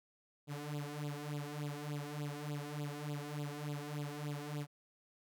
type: tone with flanger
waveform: sawtooth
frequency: 146.83 Hz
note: D3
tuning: in tune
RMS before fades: -42 dBFS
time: 0.47-4.67 s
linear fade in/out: 50 ms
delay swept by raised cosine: 0.25 to 2.85 ms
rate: 3.4 Hz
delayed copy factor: +0.9
effects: none